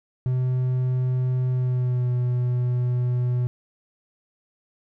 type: tone with pitch glide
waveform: triangle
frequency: 127.3 to 123.6 Hz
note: C3 to B2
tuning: -47 to +2 cents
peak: -18 dBFS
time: 0.26-3.47 s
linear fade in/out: 0 ms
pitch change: -51 cents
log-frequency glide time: 1.5-2.11 s
effects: none